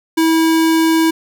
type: tone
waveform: square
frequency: 324.3 Hz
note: E4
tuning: 28 cents flat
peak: -11 dBFS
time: 0.17-1.11 s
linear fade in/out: 10 ms
effects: none